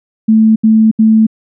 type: tone bursts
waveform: sine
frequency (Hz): 220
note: A3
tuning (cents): 0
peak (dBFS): -4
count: 3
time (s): 0.28-1.268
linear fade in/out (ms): 10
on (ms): 280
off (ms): 74
effects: none